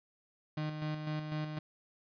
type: tone with tremolo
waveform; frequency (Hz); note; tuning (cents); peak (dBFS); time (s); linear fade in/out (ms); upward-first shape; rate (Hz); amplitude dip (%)
35% pulse; 153.3; D#3; -25; -32; 0.57-1.59; 5; square; 4; 45
effects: resampled to 11025 Hz + 12-bit